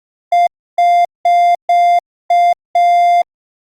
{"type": "tone bursts at uneven times", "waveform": "triangle", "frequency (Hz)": 698.5, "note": "F5", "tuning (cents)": 0, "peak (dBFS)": -5, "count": 6, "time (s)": [[0.32, 0.47], [0.78, 1.05], [1.25, 1.55], [1.69, 1.99], [2.3, 2.53], [2.75, 3.22]], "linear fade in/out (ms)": 5, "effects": ["Opus 32 kbps"]}